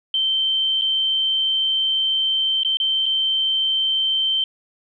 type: tone with dropouts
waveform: sine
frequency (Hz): 3113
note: G7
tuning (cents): -13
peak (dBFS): -17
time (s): 0.14-4.44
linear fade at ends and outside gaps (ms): 2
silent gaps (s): 0.813-0.819 / 2.634-2.648 / 2.771-2.8 / 3.058-3.062
effects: none